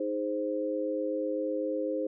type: chord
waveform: sine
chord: Ab major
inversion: second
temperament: equal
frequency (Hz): 311.1 / 415.3 / 523.3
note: Eb4 / Ab4 / C5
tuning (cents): 0 / 0 / 0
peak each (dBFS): -33 / -36 / -31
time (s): 0-2.07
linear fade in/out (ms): 5
effects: none